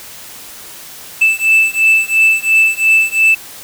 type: beating tone pair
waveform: triangle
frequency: 2637 / 2639.9 Hz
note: E7 / E7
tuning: 0 / +2 cents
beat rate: 2.9 Hz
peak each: -10 dBFS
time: 1.21-3.35 s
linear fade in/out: 10 ms
effects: white hiss -33 dBFS RMS until 3.63 s